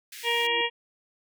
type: high-pass noise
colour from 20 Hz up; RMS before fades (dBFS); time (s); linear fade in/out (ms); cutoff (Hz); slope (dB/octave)
pink; -42; 0.12-0.47; 5; 1700; 48
type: tone with exponential growth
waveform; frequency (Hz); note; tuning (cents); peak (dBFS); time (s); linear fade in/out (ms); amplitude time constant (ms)
sine; 340; F4; -46; -36; 0.15-0.61; 0; 98
type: harmonic tone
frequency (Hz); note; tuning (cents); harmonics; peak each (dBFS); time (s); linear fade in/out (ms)
470; A#4; +14; 1 / 2 / 4 / 5 / 6 / 7; -30 / -30 / -30 / -30 / -30 / -30; 0.23-0.7; 50
effects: none